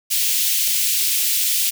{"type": "high-pass noise", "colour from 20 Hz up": "white", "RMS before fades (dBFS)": -19, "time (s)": [0.1, 1.71], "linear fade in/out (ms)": 20, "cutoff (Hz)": 2500, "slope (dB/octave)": 24, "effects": []}